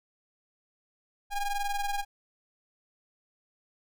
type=ring-modulated tone; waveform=square; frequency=408.4 Hz; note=G#4; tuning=29 cents flat; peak=-26 dBFS; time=1.3-2.05 s; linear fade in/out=50 ms; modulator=398 Hz; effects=none